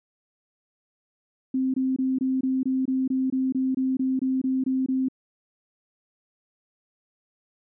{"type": "tone bursts", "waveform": "sine", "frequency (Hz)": 261.6, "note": "C4", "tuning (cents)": 0, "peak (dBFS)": -21, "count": 16, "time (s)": [1.54, 5.085], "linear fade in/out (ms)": 5, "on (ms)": 200, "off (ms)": 23, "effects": []}